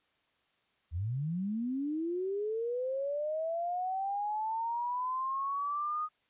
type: linear sweep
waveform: sine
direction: up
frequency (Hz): 75 to 1244.5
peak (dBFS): -31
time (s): 0.91-6.09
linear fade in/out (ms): 50
effects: white hiss -73 dBFS RMS until 6.29 s + resampled to 8000 Hz